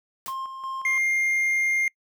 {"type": "noise with exponential decay", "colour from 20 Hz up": "white", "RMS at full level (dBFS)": -34, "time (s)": [0.26, 0.4], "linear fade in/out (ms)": 0, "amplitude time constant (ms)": 29}
{"type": "tone with tremolo", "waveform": "triangle", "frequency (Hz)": 1061, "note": "C6", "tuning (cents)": 24, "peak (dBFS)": -27, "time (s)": [0.28, 0.98], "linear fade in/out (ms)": 0, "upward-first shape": "square", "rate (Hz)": 2.8, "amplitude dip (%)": 50}
{"type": "tone", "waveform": "triangle", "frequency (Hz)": 2115, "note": "C7", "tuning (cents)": 18, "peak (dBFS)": -19, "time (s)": [0.85, 1.88], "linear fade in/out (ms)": 2}
{"effects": ["noise-tail reverb RT60 0.1 s tail -25 dB re dry"]}